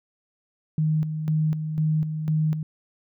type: tone with tremolo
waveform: sine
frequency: 155.56 Hz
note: D#3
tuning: in tune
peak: -19 dBFS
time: 0.78-2.63 s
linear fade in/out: 2 ms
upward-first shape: square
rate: 2 Hz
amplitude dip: 55%
effects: none